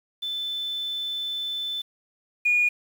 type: tone pair in turn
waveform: sine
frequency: 3520 / 2443 Hz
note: A7 / D#7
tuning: 0 / -32 cents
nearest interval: tritone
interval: 632 cents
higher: first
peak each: -27 / -17 dBFS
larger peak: second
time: 0.22-1.82 / 2.45-2.69 s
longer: first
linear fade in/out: 10 ms
effects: tanh soft clip ceiling -13 dBFS + 8-bit